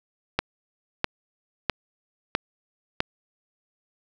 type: click train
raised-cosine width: 0.3 ms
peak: -5 dBFS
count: 5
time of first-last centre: 0.39-3.004 s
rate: 1.53 Hz
effects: none